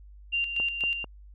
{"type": "tone with tremolo", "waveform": "sine", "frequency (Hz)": 2780, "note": "F7", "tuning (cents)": -9, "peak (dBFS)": -24, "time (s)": [0.32, 1.05], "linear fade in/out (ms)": 20, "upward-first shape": "square", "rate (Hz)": 4.1, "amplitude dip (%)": 55}
{"type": "clicks", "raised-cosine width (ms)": 1, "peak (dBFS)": -25, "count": 3, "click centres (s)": [0.6, 0.838, 1.043]}
{"effects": ["added 50 Hz sine -46 dBFS peak until 1.34 s"]}